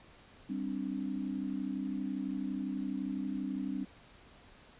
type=chord; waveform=sine; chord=G suspended fourth; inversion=none; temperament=equal; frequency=196 / 261.6 / 293.7 Hz; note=G3 / C4 / D4; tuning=0 / 0 / 0 cents; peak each=-38 / -37 / -39 dBFS; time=0.49-3.85 s; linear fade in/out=10 ms; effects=pink hiss -58 dBFS RMS until 4.79 s + resampled to 8000 Hz